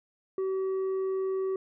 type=tone with tanh clipping; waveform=sine; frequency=381.4 Hz; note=G4; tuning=47 cents flat; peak=-28 dBFS; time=0.38-1.56 s; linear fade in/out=2 ms; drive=4 dB; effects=none